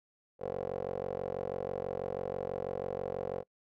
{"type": "tone with band-pass filter", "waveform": "15% pulse", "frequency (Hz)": 46.13, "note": "F#1", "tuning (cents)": -4, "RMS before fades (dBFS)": -37, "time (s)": [0.39, 3.44], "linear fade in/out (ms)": 50, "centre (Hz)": 540, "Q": 4.6, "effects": ["noise-tail reverb RT60 0.1 s tail -24 dB re dry"]}